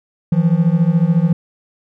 triangle beating tone pair, 161.1 / 175.1 Hz, E3 / F3, -39 / +5 cents, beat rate 14 Hz, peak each -12 dBFS, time 0.32-1.33 s, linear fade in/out 5 ms, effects none

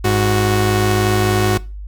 sawtooth tone pair together, 103.55 / 369 Hz, G#2 / F#4, -5 / -5 cents, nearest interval octave + minor seventh, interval 2200 cents, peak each -12 dBFS, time 0.04-1.58 s, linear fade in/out 10 ms, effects noise-tail reverb RT60 0.3 s tail -20 dB re dry + added 50 Hz sine -27 dBFS peak until 1.87 s

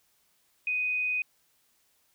sine tone, 2495 Hz, D#7, 4 cents sharp, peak -26 dBFS, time 0.67-1.22 s, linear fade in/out 2 ms, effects white hiss -69 dBFS RMS until 2.14 s

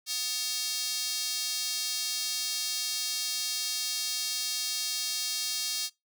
square tone with high-pass filter, 249.3 Hz, B3, 16 cents sharp, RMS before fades -32 dBFS, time 0.06-5.9 s, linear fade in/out 50 ms, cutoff 4600 Hz, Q 2, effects noise-tail reverb RT60 0.2 s tail -24 dB re dry

